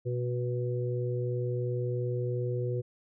harmonic tone, 122.8 Hz, B2, 9 cents flat, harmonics 1 / 3 / 4, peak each -30 / -35 / -36 dBFS, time 0.05-2.82 s, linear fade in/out 20 ms, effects none

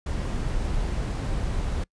brown noise, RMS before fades -27 dBFS, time 0.06-1.84 s, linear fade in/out 5 ms, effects noise-tail reverb RT60 0.1 s tail -24 dB re dry + resampled to 22050 Hz

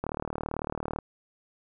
click train, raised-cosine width 1 ms, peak -17 dBFS, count 37, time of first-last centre 0.04-0.987 s, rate 38 Hz, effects none

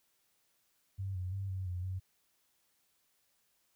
sine tone with pitch steps, 96.9 / 91.4 / 97.7 / 94.3 / 89.7 / 93.5 Hz, G2 / F#2 / G2 / F#2 / F2 / F#2, -20 / -21 / -5 / +33 / +47 / +19 cents, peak -35 dBFS, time 0.98-2 s, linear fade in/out 20 ms, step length 170 ms, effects white hiss -75 dBFS RMS until 3.75 s

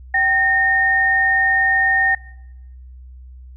sine tone pair together, 772 / 1836.1 Hz, G5 / A#6, -27 / -27 cents, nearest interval octave + minor third, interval 1500 cents, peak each -21 / -14 dBFS, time 0.14-2.15 s, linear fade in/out 5 ms, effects noise-tail reverb RT60 0.9 s tail -22 dB re dry + added 63 Hz sine -36 dBFS peak until 3.56 s

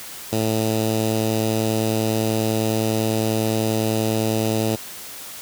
10% pulse tone with notch filter, 110 Hz, A2, in tune, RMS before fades -21 dBFS, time 0.32-4.76 s, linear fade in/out 10 ms, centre 1600 Hz, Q 0.96, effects white hiss -36 dBFS RMS until 5.41 s + high-pass 60 Hz 12 dB/octave

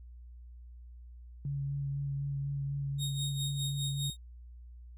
sine tone with vibrato, 139.8 Hz, C#3, 15 cents sharp, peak -32 dBFS, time 1.45-4.1 s, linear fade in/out 2 ms, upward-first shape sine, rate 4 Hz, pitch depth 15 cents each way
sawtooth tone with tremolo, 3729 Hz, A#7, in tune, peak -31 dBFS, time 2.98-4.17 s, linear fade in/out 50 ms, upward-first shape sine, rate 4.9 Hz, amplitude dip 70%
effects added 60 Hz sine -47 dBFS peak until 4.97 s + resampled to 32000 Hz

